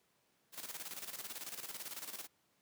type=noise with tremolo; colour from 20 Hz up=white; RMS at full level=-44 dBFS; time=0.52-2.28 s; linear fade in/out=50 ms; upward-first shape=square; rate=18 Hz; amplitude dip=65%; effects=pink hiss -75 dBFS RMS until 2.61 s + high-pass 150 Hz 12 dB/octave